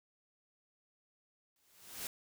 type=noise with exponential growth; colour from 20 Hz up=white; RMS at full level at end=-39 dBFS; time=1.56-2.07 s; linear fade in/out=1 ms; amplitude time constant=110 ms; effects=none